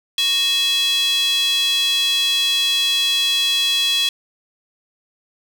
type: tone with high-pass filter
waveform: square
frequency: 370 Hz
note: F#4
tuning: in tune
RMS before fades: -18 dBFS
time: 0.18-4.09 s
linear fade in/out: 2 ms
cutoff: 3300 Hz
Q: 5.8
effects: none